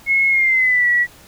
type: tone with pitch glide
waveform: sine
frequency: 2174 to 1936.8 Hz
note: C#7 to B6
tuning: -34 to -34 cents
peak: -12 dBFS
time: 0.06-1.07 s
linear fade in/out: 50 ms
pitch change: -200 cents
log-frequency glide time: 0.29-0.89 s
effects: pink hiss -45 dBFS RMS until 1.27 s